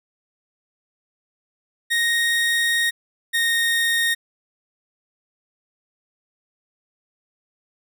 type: tone pair in turn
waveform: 30% pulse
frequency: 1864.7 / 1854.3 Hz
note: A#6 / A#6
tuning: 0 / -10 cents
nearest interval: unison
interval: 10 cents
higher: first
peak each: -15 / -15 dBFS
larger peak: neither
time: 1.9-2.91 / 3.33-4.15 s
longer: first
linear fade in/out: 20 ms
effects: none